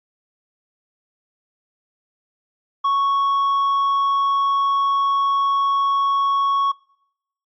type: tone with tanh clipping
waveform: triangle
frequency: 1108.7 Hz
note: C#6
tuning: in tune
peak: -16 dBFS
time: 2.84-6.72 s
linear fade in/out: 10 ms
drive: 8 dB
effects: noise-tail reverb RT60 0.8 s tail -25 dB re dry + MP3 64 kbps